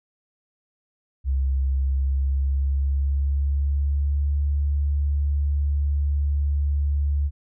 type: tone with pitch glide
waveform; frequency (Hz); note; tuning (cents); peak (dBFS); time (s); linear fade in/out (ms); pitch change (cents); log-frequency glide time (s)
sine; 67 to 71.81; C2 to D2; +42 to -38; -19; 1.24-7.31; 50; +120; 1.7-4.37
effects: none